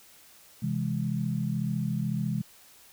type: chord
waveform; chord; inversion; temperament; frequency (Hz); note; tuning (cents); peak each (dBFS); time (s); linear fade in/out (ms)
sine; C augmented; none; equal with one note detuned; 130.81 / 164.81 / 206.8; C3 / E3 / G#3; 0 / 0 / -7; -31; 0.62-2.42; 10
effects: white hiss -55 dBFS RMS until 2.92 s